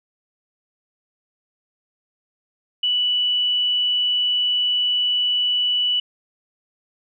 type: tone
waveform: sine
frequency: 2960 Hz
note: F#7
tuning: in tune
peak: -17 dBFS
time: 2.83-6 s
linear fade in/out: 5 ms
effects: none